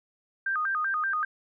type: tone with vibrato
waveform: sine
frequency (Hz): 1396.9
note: F6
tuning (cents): 0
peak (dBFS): -25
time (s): 0.46-1.25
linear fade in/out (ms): 5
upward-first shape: square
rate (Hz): 5.2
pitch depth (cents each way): 210
effects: none